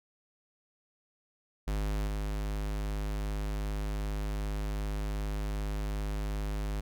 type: tone with level steps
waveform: square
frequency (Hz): 51.3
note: G#1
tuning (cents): -21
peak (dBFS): -30 / -32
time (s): 1.67-6.81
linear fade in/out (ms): 10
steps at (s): 2.07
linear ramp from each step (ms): 5
effects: none